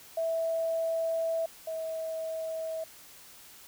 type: tone pair in turn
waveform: sine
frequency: 656 / 644.7 Hz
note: E5 / E5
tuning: -9 / -39 cents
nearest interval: unison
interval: 30 cents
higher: first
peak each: -27 / -32 dBFS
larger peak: first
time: 0.17-1.46 / 1.67-2.84 s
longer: first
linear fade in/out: 5 ms
effects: white hiss -52 dBFS RMS until 3.67 s